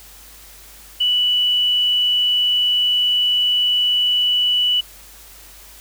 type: tone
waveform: sine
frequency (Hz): 2960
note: F#7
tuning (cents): 0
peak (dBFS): -14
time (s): 1-4.81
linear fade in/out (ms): 10
effects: added 50 Hz sine -47 dBFS peak until 5.8 s + white hiss -43 dBFS RMS until 5.8 s